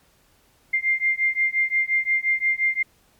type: beating tone pair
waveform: sine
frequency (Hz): 2100 / 2105.7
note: C7 / C7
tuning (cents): +6 / +10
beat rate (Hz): 5.7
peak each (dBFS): -22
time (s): 0.73-2.83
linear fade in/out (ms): 10
effects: pink hiss -60 dBFS RMS until 3.19 s + MP3 96 kbps